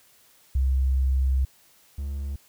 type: tone pair in turn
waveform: sine / triangle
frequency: 65.9 / 69.82 Hz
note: C2 / C#2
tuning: +13 / +13 cents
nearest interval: minor second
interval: 100 cents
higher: second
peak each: -19 / -26 dBFS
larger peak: first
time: 0.55-1.45 / 1.98-2.36 s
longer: first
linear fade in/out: 5 ms
effects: white hiss -58 dBFS RMS until 2.48 s